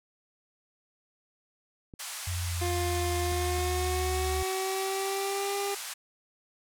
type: clicks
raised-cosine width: 3 ms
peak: -32 dBFS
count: 3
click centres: 1.938 / 3.321 / 3.584 s
type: band-pass noise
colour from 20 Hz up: white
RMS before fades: -39 dBFS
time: 1.99-5.94 s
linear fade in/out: 10 ms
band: 700 to 11000 Hz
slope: 24 dB/octave
type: linear sweep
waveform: sine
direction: down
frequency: 89.1 to 72.6 Hz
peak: -30 dBFS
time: 2.27-4.43 s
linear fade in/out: 5 ms
type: tone with pitch glide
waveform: 25% pulse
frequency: 352.2 to 399.9 Hz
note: F4 to G4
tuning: +15 to +35 cents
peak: -26 dBFS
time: 2.61-5.75 s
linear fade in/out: 10 ms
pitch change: +220 cents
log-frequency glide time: 3.19-5.56 s
effects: none